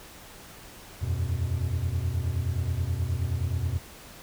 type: chord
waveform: triangle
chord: E suspended second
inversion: none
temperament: equal with one note detuned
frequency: 82.41 / 91.86 / 123.47 Hz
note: E2 / F#2 / B2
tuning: 0 / -12 / 0 cents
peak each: -28 / -27 / -29 dBFS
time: 1.01-3.79 s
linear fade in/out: 20 ms
effects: pink hiss -47 dBFS RMS until 4.22 s